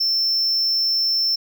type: tone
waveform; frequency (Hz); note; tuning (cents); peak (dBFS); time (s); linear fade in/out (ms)
triangle; 5350; E8; +25; -16; 0-1.36; 10
effects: none